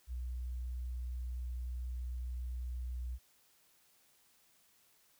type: tone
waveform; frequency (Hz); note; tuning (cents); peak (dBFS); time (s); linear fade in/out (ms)
sine; 61.6; B1; -4; -37; 0.07-3.19; 50
effects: white hiss -69 dBFS RMS until 5.19 s